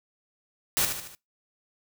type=noise with echo; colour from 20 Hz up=white; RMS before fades=-24 dBFS; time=0.77-0.85 s; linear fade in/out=0 ms; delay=75 ms; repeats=4; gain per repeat=-6 dB; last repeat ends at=1.15 s; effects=noise-tail reverb RT60 0.2 s tail -23 dB re dry